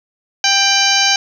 harmonic tone with a mistuned harmonic, 790 Hz, G5, 13 cents sharp, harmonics 1 / 2 / 3 / 4 / 5 / 6 / 7 / 8, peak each -19 / -19 / -19 / -19 / -19 / -19 / -19 / -19 dBFS, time 0.44-1.16 s, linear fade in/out 2 ms, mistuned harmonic 4, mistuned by -70 cents, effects 7-bit

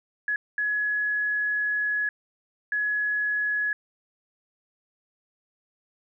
sine tone bursts at uneven times, 1688 Hz, G#6, 28 cents sharp, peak -23 dBFS, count 3, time 0.28-0.36 / 0.58-2.09 / 2.72-3.73 s, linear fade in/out 2 ms, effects none

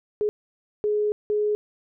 sine tone bursts at uneven times, 419.7 Hz, G#4, 18 cents sharp, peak -20 dBFS, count 3, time 0.21-0.29 / 0.84-1.12 / 1.3-1.55 s, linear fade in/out 0 ms, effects none

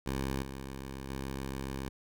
10% pulse tone with level steps, 67.1 Hz, C2, 44 cents sharp, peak -24 / -32 / -28 dBFS, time 0.06-1.89 s, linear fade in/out 5 ms, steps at 0.42 / 1.09 s, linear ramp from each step 5 ms, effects none

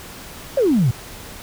sine exponential sweep, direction down, 585 to 109.2 Hz, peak -12 dBFS, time 0.57-0.91 s, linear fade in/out 5 ms, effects tanh soft clip ceiling -8 dBFS + pink hiss -37 dBFS RMS until 1.42 s

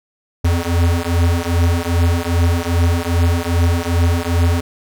square beating tone pair, 84.2 / 86.7 Hz, E2 / F2, +37 / -12 cents, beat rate 2.5 Hz, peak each -17 dBFS, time 0.44-4.61 s, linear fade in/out 10 ms, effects none

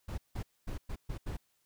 brown noise bursts at uneven times, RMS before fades -37 dBFS, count 6, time 0.08-0.18 / 0.35-0.43 / 0.67-0.78 / 0.89-0.96 / 1.09-1.18 / 1.26-1.37 s, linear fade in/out 10 ms, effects white hiss -75 dBFS RMS until 1.65 s

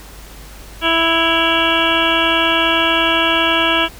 harmonic tone with a mistuned harmonic, 329.6 Hz, E4, in tune, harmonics 1 / 2 / 3 / 4 / 5 / 7 / 8 / 9 / 10, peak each -21 / -21 / -21 / -21 / -21 / -21 / -21 / -21 / -21 dBFS, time 0.81-3.89 s, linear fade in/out 50 ms, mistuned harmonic 8, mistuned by +75 cents, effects added 50 Hz sine -36 dBFS peak until 3.99 s + pink hiss -39 dBFS RMS until 3.99 s

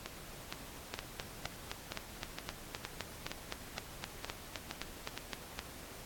two click trains, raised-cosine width 0.2 ms, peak -20 / -21 dBFS, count 19 / 12, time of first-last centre 0.94-5.591 / 0.06-5.176 s, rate 3.87 / 2.15 Hz, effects pink hiss -50 dBFS RMS until 6.05 s + AAC 64 kbps

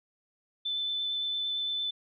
sine tone with vibrato, 3520 Hz, A7, in tune, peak -29 dBFS, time 0.65-1.91 s, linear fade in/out 10 ms, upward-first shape triangle, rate 8.8 Hz, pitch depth 11 cents each way, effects none

